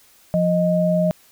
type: tone pair together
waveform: sine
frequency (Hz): 175.1 / 622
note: F3 / D#5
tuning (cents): +5 / -1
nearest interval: octave + minor seventh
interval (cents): 2194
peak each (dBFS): -18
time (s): 0.34-1.11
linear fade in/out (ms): 0
effects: white hiss -53 dBFS RMS until 1.31 s